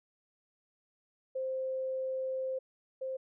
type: tone pair in turn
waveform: sine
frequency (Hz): 523.3 / 525.2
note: C5 / C5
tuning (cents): 0 / +6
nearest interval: unison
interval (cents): 6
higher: second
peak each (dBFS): -32 / -34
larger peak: first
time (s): 1.35-2.59 / 3.01-3.17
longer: first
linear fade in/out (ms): 10
effects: none